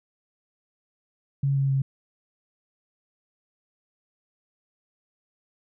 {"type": "tone with pitch steps", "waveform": "sine", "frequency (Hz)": [138.59, 137, 135.42], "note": ["C#3", "C#3", "C#3"], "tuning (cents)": [0, -20, -40], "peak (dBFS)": -20, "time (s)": [1.43, 1.82], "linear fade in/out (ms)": 5, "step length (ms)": 130, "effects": []}